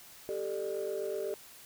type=chord; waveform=sine; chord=G suspended second; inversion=none; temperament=equal with one note detuned; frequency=392 / 440 / 597.9 Hz; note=G4 / A4 / D5; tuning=0 / 0 / +31 cents; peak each=-35 / -36 / -37 dBFS; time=0.29-1.34 s; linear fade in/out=0 ms; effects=tanh soft clip ceiling -27 dBFS + white hiss -53 dBFS RMS until 1.65 s